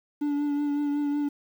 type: tone with vibrato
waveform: triangle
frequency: 290 Hz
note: D4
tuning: 22 cents flat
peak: -22 dBFS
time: 0.21-1.29 s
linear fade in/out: 10 ms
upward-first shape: triangle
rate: 5.4 Hz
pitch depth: 26 cents each way
effects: 9-bit